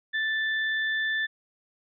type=tone pair together; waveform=sine; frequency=1761 / 3522 Hz; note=A6 / A7; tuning=+1 / +1 cents; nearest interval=octave; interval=1200 cents; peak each=-25 / -35 dBFS; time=0.13-1.27 s; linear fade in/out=20 ms; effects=none